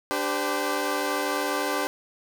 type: tone cluster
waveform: 15% pulse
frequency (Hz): 292.8 / 392 / 512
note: D4 / G4 / C5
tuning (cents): -5 / 0 / -38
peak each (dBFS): -23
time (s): 0.11-1.87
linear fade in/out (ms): 0
effects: none